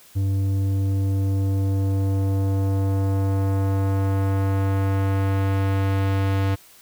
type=tone with low-pass filter sweep; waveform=square; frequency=97.3 Hz; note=G2; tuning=12 cents flat; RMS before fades=-21 dBFS; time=0.15-6.56 s; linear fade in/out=20 ms; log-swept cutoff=240 to 3500 Hz; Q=0.72; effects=white hiss -50 dBFS RMS until 6.81 s